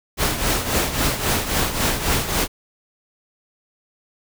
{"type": "noise with tremolo", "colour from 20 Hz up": "pink", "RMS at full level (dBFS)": -18, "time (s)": [0.17, 2.48], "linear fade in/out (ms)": 50, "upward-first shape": "triangle", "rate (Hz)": 3.7, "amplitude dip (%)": 70, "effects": []}